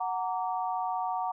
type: chord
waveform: sine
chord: Gb augmented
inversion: none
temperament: just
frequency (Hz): 740 / 925 / 1156.2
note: Gb5 / Bb5 / D6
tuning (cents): 0 / -14 / -27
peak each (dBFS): -31 / -33 / -37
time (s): 0-1.32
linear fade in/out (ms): 10
effects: none